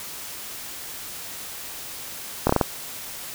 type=slowing click train; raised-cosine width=1 ms; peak=-3 dBFS; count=5; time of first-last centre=2.47-2.612 s; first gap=24 ms; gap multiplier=1.27; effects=white hiss -36 dBFS RMS until 3.34 s